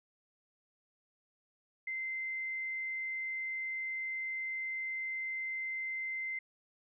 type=tone; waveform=sine; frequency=2076 Hz; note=C7; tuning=14 cents flat; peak=-35 dBFS; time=1.87-6.39 s; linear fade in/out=5 ms; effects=none